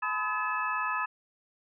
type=tone cluster; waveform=sine; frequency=854 / 1010 / 1273 / 1712 / 2610 Hz; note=G#5 / B5 / D#6 / A6 / E7; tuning=+48 / +39 / +39 / -48 / -18 cents; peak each=-40 / -33 / -32 / -34 / -38 dBFS; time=0.02-1.06 s; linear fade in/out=10 ms; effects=none